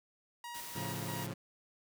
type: tone with tremolo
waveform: sawtooth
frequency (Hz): 952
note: A#5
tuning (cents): +36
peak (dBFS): -39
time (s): 0.44-1.24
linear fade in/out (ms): 2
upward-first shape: square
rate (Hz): 3.1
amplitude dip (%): 60
type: noise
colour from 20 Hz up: white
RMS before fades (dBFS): -46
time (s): 0.54-1.27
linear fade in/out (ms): 10
type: chord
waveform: sawtooth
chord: A augmented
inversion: none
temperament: equal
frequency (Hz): 110 / 138.59 / 174.61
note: A2 / C#3 / E#3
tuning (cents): 0 / 0 / 0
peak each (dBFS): -39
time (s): 0.75-1.34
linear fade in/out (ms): 10
effects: none